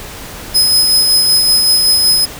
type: tone with tremolo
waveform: sawtooth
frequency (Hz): 5070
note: D#8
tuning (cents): +32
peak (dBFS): -4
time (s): 0.54-2.26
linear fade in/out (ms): 20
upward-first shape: sine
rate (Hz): 5.3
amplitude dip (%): 30
effects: pink hiss -29 dBFS RMS until 2.39 s